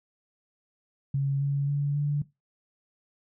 sine tone with pitch steps, 138.4 / 140.74 / 143.12 / 145.53 Hz, C#3 / C#3 / D3 / D3, -2 / +27 / -44 / -15 cents, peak -23 dBFS, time 1.14-2.22 s, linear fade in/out 5 ms, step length 270 ms, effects noise-tail reverb RT60 0.2 s tail -18 dB re dry

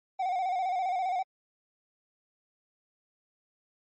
triangle tone with vibrato, 740 Hz, F#5, in tune, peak -25 dBFS, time 0.19-1.23 s, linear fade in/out 10 ms, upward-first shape square, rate 15 Hz, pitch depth 55 cents each way, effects MP3 32 kbps

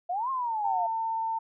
sine exponential two-way sweep, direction up then down, 680 to 1083 to 680 Hz, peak -27 dBFS, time 0.09-0.87 s, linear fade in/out 10 ms, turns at 0.3 s
sine tone with vibrato, 900 Hz, A5, 39 cents sharp, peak -27 dBFS, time 0.64-1.39 s, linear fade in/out 10 ms, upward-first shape sine, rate 17 Hz, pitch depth 9 cents each way
effects none

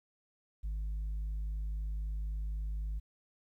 sine tone, 51.91 Hz, G#1, in tune, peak -31 dBFS, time 0.63-3 s, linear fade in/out 20 ms, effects tanh soft clip ceiling -33 dBFS + 12-bit

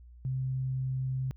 sine tone, 130.81 Hz, C3, in tune, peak -29 dBFS, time 0.25-1.31 s, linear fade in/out 0 ms, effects added 60 Hz sine -49 dBFS peak until 1.36 s

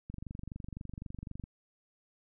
click train, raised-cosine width 5 ms, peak -29 dBFS, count 33, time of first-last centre 0.1-1.439 s, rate 23.9 Hz, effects none

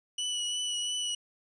sawtooth tone with vibrato, 2952 Hz, F#7, 5 cents flat, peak -27 dBFS, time 0.18-1.15 s, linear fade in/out 5 ms, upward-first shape triangle, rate 2.9 Hz, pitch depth 22 cents each way, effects resampled to 22050 Hz

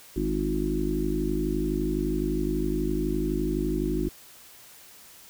harmonic tone with a mistuned harmonic, 51.91 Hz, G#1, in tune, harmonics 1 / 3 / 4 / 5 / 6 / 7, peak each -30 / -34 / -35 / -32 / -30 / -30 dBFS, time 0.16-4.09 s, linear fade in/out 5 ms, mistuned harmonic 7, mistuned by -21 cents, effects white hiss -50 dBFS RMS until 5.29 s

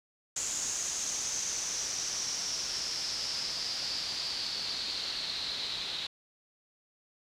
white noise with low-pass filter sweep, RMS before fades -35 dBFS, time 0.36-6.07 s, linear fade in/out 5 ms, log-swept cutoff 6900 to 3900 Hz, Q 7, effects none

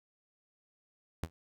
sawtooth tone with exponential decay, 82.3 Hz, E2, 2 cents flat, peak -27 dBFS, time 1.23-1.3 s, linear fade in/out 0 ms, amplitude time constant 15 ms, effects none

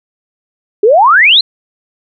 sine exponential sweep, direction up, 391.7 to 4265 Hz, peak -3 dBFS, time 0.83-1.41 s, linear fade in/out 5 ms, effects none

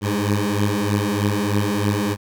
15% pulse beating tone pair, 101 / 104.2 Hz, G#2 / G#2, -48 / +6 cents, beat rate 3.2 Hz, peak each -15 dBFS, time 0.01-2.17 s, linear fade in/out 50 ms, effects none

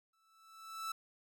45% pulse tone with exponential growth, 1318.5 Hz, E6, in tune, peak -36 dBFS, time 0.13-0.92 s, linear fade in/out 5 ms, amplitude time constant 170 ms, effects none

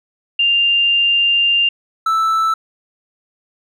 sine / triangle tone pair in turn, 2794 / 1318.6 Hz, F7 / E6, 0 / 0 cents, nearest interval octave + minor second, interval 1300 cents, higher first, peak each -11 dBFS, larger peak neither, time 0.39-1.69 / 2.06-2.54 s, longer first, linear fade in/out 5 ms, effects none

